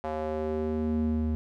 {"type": "tone with band-pass filter sweep", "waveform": "square", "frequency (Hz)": 77.78, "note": "D#2", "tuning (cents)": 0, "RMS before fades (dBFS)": -29, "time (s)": [0.04, 1.35], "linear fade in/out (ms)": 0, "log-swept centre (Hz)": [710, 160], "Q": 2.1, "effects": []}